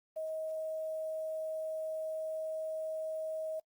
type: tone with quantisation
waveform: sine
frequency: 633 Hz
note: D#5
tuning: 30 cents sharp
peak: -35 dBFS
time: 0.16-3.6 s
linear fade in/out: 10 ms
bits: 10
effects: noise-tail reverb RT60 0.1 s tail -26 dB re dry + Opus 24 kbps